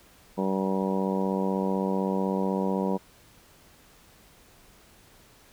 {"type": "harmonic tone", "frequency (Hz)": 95.9, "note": "G2", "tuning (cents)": -37, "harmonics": [2, 3, 4, 5, 6, 7, 8, 9, 10], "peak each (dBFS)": [-27, -34, -33, -32, -35, -41, -40, -41, -35], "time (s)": [0.37, 2.98], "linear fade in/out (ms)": 20, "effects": ["pink hiss -56 dBFS RMS until 5.52 s"]}